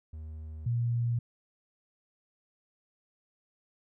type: tone pair in turn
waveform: triangle / sine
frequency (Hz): 78.2 / 118.63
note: D#2 / A#2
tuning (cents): +9 / +31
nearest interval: perfect fifth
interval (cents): 722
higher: second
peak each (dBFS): -37 / -26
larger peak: second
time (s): 0.13-0.66 / 0.66-1.19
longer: neither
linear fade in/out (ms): 5
effects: none